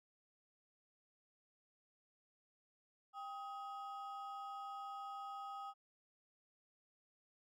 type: ring-modulated tone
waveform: triangle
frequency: 1027 Hz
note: C6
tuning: 33 cents flat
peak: -40 dBFS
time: 3.13-5.74 s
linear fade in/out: 50 ms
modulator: 233 Hz
effects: none